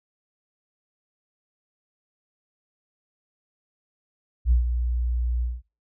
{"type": "tone with ADSR envelope", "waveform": "sine", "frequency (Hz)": 60.2, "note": "B1", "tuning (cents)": -44, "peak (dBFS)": -13, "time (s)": [4.45, 5.62], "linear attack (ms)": 60, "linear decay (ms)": 120, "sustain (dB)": -9, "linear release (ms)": 200, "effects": ["noise-tail reverb RT60 0.3 s tail -18 dB re dry", "tanh soft clip ceiling -12 dBFS"]}